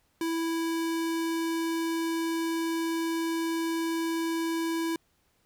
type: tone with vibrato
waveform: square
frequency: 329.6 Hz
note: E4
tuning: in tune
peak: -28 dBFS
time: 0.21-4.96 s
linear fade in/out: 2 ms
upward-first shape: triangle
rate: 20 Hz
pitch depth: 9 cents each way
effects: pink hiss -70 dBFS RMS until 5.45 s